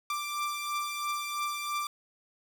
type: beating tone pair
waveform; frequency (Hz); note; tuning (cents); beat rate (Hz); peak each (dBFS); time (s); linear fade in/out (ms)
sawtooth; 1178 / 1181; D6 / D6; +5 / +9; 3; -29 / -34; 0.1-1.87; 2
effects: 11-bit